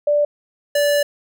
sine / square tone pair in turn, 587.3 / 580.6 Hz, D5 / D5, 0 / -20 cents, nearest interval unison, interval 20 cents, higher first, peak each -13 / -15 dBFS, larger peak first, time 0.07-0.25 / 0.75-1.03 s, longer second, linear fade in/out 5 ms, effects none

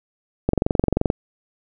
click train, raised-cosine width 2 ms, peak -4 dBFS, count 15, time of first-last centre 0.49-1.101 s, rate 22.9 Hz, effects none

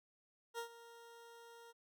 20% pulse tone with ADSR envelope, 466.2 Hz, A#4, in tune, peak -35 dBFS, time 0.54-1.73 s, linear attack 44 ms, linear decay 96 ms, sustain -16 dB, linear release 28 ms, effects none

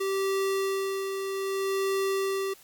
square tone with tremolo, 388.7 Hz, G4, 15 cents flat, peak -25 dBFS, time 0-2.54 s, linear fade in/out 10 ms, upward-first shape sine, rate 0.63 Hz, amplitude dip 45%, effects white hiss -54 dBFS RMS until 2.63 s + MP3 96 kbps

